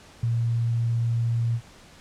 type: tone with ADSR envelope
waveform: sine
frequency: 116.6 Hz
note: A#2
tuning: 1 cent sharp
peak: -19 dBFS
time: 0.23-1.61 s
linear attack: 5 ms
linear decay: 13 ms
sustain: -2 dB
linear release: 65 ms
effects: pink hiss -50 dBFS RMS until 2 s + low-pass 8000 Hz 12 dB/octave